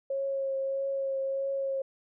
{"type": "tone with vibrato", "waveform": "sine", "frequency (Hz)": 543, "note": "C#5", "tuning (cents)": -36, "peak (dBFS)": -28, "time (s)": [0.1, 1.82], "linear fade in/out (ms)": 5, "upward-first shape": "triangle", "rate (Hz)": 1.6, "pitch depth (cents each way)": 18, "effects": []}